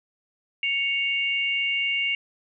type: tone pair together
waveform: sine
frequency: 2218 / 2794 Hz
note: C#7 / F7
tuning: 0 / 0 cents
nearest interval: major third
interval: 400 cents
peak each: -25 dBFS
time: 0.63-2.15 s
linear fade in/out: 2 ms
effects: none